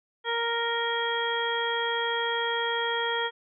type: harmonic tone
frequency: 466.2 Hz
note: A#4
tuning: in tune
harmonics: 1 / 2 / 3 / 4 / 5 / 7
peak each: -31 / -31 / -34 / -32 / -43 / -32 dBFS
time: 0.24-3.31 s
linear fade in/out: 50 ms
effects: none